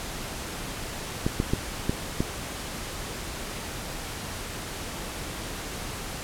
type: clicks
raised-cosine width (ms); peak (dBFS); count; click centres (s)
3; -10; 5; 1.265 / 1.401 / 1.535 / 1.895 / 2.205
effects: pink hiss -35 dBFS RMS until 6.23 s + low-pass 12000 Hz 12 dB/octave